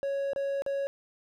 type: tone with dropouts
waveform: triangle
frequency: 554.4 Hz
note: C#5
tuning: in tune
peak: -26 dBFS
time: 0.03-0.87 s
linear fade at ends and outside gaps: 0 ms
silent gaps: 0.333-0.361 / 0.621-0.663 s
effects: none